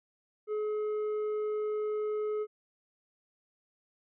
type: tone with tanh clipping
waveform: triangle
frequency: 424.8 Hz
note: G#4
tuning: 39 cents sharp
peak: -31 dBFS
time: 0.47-2.47 s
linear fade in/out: 50 ms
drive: 10 dB
effects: none